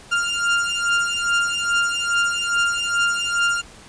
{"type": "beating tone pair", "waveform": "30% pulse", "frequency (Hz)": [1396.9, 1399.3], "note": ["F6", "F6"], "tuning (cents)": [0, 3], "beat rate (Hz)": 2.4, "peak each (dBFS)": -19, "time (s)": [0.11, 3.62], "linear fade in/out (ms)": 20, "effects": ["pink hiss -44 dBFS RMS until 3.88 s", "resampled to 22050 Hz"]}